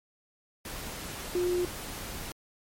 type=tone in noise; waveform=sine; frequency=356.5 Hz; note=F4; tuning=36 cents sharp; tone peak=-25 dBFS; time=1.35-1.65 s; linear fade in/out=2 ms; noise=pink; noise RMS=-39 dBFS; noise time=0.65-2.32 s; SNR=+11 dB; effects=MP3 64 kbps